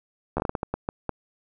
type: slowing click train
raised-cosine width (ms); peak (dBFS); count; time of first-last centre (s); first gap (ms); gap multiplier
1; -12; 11; 0.37-1.093; 12; 1.37
effects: none